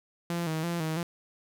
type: tone with vibrato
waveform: sawtooth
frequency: 164.81 Hz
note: E3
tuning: in tune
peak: -25 dBFS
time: 0.3-1.03 s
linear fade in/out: 2 ms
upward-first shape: square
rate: 3 Hz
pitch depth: 66 cents each way
effects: none